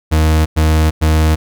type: tone bursts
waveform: 40% pulse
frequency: 78.4 Hz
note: D#2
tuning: 14 cents sharp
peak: -8 dBFS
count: 3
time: 0.11-1.36 s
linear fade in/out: 20 ms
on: 350 ms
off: 100 ms
effects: none